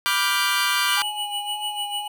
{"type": "chord", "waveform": "20% pulse", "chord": "G dominant seventh", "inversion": "first", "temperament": "equal with one note detuned", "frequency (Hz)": [987.8, 1174.7, 1414, 1568], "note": ["B5", "D6", "F6", "G6"], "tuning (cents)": [0, 0, 21, 0], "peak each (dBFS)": [-22, -19, -21, -20], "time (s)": [0.06, 1.02], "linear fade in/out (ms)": 0}
{"type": "tone with tremolo", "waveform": "square", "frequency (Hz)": 2945, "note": "F#7", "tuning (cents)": -9, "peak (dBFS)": -25, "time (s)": [0.88, 2.08], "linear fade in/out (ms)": 10, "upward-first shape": "sine", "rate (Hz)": 6.7, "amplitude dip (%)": 75}
{"type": "tone with vibrato", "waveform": "triangle", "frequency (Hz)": 830.6, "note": "G#5", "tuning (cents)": 0, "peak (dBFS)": -28, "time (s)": [0.97, 2.08], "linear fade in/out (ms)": 5, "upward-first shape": "sine", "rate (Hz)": 1.9, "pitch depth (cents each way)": 21}
{"effects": []}